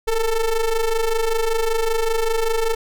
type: ring-modulated tone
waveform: square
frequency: 221.4 Hz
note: A3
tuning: 11 cents sharp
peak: -15 dBFS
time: 0.07-2.75 s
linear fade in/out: 10 ms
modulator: 234 Hz
effects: none

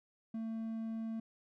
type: tone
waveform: triangle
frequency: 224.2 Hz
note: A3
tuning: 33 cents sharp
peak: -35 dBFS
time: 0.34-1.2 s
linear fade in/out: 5 ms
effects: none

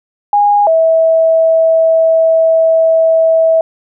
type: tone pair in turn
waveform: sine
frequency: 821 / 650.2 Hz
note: G#5 / E5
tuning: -20 / -24 cents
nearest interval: major third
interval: 404 cents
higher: first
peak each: -6 dBFS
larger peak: neither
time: 0.33-0.67 / 0.67-3.61 s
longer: second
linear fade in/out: 2 ms
effects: none

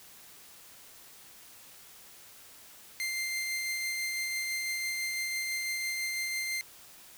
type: tone with tremolo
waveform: sawtooth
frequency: 2093 Hz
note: C7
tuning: in tune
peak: -27 dBFS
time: 3-6.61 s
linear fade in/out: 0 ms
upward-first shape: triangle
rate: 6 Hz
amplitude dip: 25%
effects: white hiss -53 dBFS RMS until 7.17 s

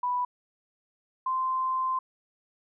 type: tone pair in turn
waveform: sine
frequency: 987.8 / 1039.3 Hz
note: B5 / C6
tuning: 0 / -12 cents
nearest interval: minor second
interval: 88 cents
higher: second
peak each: -25 dBFS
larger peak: neither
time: 0.03-0.25 / 1.26-1.99 s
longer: second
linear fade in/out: 5 ms
effects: none

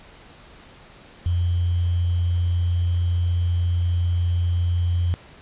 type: tone with sample-and-hold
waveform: sine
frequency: 87.31 Hz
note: F2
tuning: in tune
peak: -18 dBFS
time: 1.26-5.14 s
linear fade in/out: 0 ms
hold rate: 3150 Hz
effects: pink hiss -47 dBFS RMS until 5.41 s + resampled to 8000 Hz

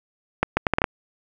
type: accelerating click train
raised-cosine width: 0.5 ms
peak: -3 dBFS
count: 7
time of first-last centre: 0.43-0.842 s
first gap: 140 ms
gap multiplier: 0.7
effects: none

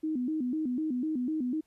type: tone with vibrato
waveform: sine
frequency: 278.9 Hz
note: C#4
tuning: 11 cents sharp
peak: -28 dBFS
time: 0.03-1.61 s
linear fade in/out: 10 ms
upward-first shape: square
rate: 4 Hz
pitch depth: 200 cents each way
effects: pink hiss -73 dBFS RMS until 1.66 s + resampled to 32000 Hz

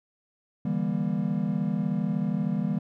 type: chord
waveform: triangle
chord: E half-diminished seventh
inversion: third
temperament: just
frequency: 148.33 / 164.81 / 197.78 / 237.3 Hz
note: D3 / E3 / G3 / Bb3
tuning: +18 / 0 / +16 / +31 cents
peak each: -32 / -28 / -26 / -29 dBFS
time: 0.65-2.79 s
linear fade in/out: 5 ms
effects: none

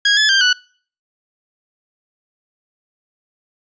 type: tone with pitch steps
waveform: 20% pulse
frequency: 1645 / 1718 / 1580 / 1481 Hz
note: G#6 / A6 / G6 / F#6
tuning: -17 / -42 / +13 / +1 cents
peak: -6 dBFS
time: 0.05-0.53 s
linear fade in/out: 5 ms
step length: 120 ms
effects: noise-tail reverb RT60 0.5 s tail -26 dB re dry + resampled to 16000 Hz

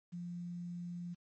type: tone with quantisation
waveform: sine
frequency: 174.61 Hz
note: F3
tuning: in tune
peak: -40 dBFS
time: 0.12-1.15 s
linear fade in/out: 20 ms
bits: 11
effects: MP3 32 kbps

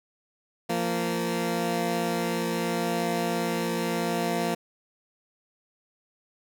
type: tone pair together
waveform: 15% pulse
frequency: 173.05 / 231 Hz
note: F3 / A#3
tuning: -16 / -16 cents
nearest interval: perfect fourth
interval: 500 cents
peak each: -22 dBFS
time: 0.69-4.55 s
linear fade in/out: 10 ms
effects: none

